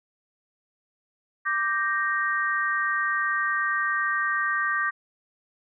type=chord; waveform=sine; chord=G minor; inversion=second; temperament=equal; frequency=1174.7 / 1568 / 1864.7 Hz; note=D6 / G6 / Bb6; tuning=0 / 0 / 0 cents; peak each=-27 dBFS; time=1.45-4.91 s; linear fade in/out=20 ms; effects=none